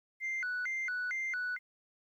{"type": "tone with vibrato", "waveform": "sine", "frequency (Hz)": 1760, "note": "A6", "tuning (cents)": 0, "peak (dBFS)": -31, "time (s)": [0.2, 1.59], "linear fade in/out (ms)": 50, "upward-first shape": "square", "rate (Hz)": 2.2, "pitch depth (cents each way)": 300, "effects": ["tanh soft clip ceiling -31 dBFS", "12-bit"]}